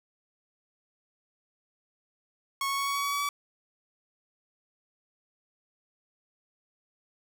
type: tone with pitch steps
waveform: sawtooth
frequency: 1100 / 1106.4 / 1112.8 / 1119.2 / 1125.7 / 1132.2 / 1138.8 / 1145.4 Hz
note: C#6 / C#6 / C#6 / C#6 / C#6 / C#6 / C#6 / D6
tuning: -14 / -4 / +6 / +16 / +26 / +36 / +46 / -44 cents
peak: -24 dBFS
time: 2.61-3.29 s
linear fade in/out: 2 ms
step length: 85 ms
effects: none